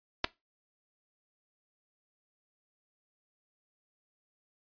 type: clicks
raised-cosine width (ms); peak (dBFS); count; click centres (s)
0.2; -10; 2; 0.243 / 0.246
effects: noise-tail reverb RT60 0.2 s tail -19 dB re dry + resampled to 11025 Hz